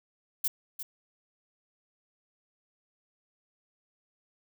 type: noise with echo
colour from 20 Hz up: violet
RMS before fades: -28 dBFS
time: 0.44-0.48 s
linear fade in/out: 5 ms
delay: 350 ms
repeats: 1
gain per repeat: -10 dB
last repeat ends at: 0.83 s
effects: none